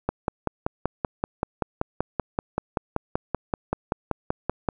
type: click train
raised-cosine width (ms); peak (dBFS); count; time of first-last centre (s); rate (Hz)
1; -9; 25; 0.09-4.688; 5.22
effects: none